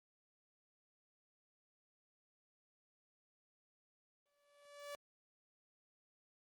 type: tone with exponential growth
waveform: sawtooth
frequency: 577 Hz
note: D5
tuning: 31 cents flat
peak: -40 dBFS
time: 4.26-4.95 s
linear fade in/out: 0 ms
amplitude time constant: 150 ms
effects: Opus 32 kbps